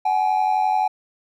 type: ring-modulated tone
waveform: triangle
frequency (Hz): 799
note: G5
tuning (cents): +33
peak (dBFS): -11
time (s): 0.05-0.88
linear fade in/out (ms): 10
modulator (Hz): 45.8
effects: tanh soft clip ceiling -10 dBFS